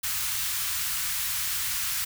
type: band-stop noise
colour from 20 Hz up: white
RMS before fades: -29 dBFS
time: 0.03-2.05 s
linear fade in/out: 10 ms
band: 140 to 1100 Hz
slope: 24 dB/octave
effects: none